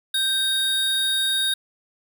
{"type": "tone pair together", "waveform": "square", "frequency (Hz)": [1568, 3729], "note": ["G6", "A#7"], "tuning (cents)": [0, 0], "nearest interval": "octave + minor third", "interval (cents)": 1500, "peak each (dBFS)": [-29, -21], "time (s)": [0.14, 1.54], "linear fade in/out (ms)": 5, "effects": []}